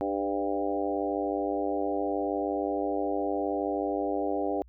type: harmonic tone with a mistuned harmonic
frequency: 99.2 Hz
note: G2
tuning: 21 cents sharp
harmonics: 3 / 4 / 5 / 6 / 7 / 8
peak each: -32 / -33 / -34 / -35 / -35 / -36 dBFS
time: 0.01-4.62 s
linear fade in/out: 0 ms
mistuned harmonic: 5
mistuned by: +21 cents
effects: added 60 Hz sine -51 dBFS peak until 4.68 s